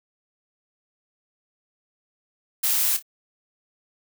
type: noise with echo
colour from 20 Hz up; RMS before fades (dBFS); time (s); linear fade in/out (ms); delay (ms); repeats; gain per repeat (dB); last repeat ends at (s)
blue; -22; 2.63-2.97; 10; 28; 2; -12; 3.026
effects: none